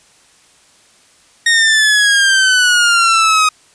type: exponential sweep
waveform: sawtooth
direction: down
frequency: 1864.7 to 1252 Hz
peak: -5 dBFS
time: 1.46-3.49 s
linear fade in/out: 5 ms
effects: white hiss -49 dBFS RMS until 3.74 s + resampled to 22050 Hz